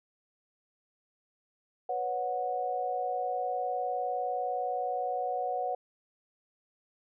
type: tone cluster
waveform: sine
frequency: 495.3 / 555 / 735 Hz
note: B4 / C#5 / F#5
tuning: +5 / +2 / -12 cents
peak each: -36 / -37 / -31 dBFS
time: 1.89-5.75 s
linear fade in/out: 5 ms
effects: none